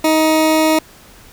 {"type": "tone", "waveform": "20% pulse", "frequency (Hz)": 314.7, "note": "D#4", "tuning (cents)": 20, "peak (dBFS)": -6, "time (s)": [0.04, 0.79], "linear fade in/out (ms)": 5, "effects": ["pink hiss -43 dBFS RMS until 1.32 s"]}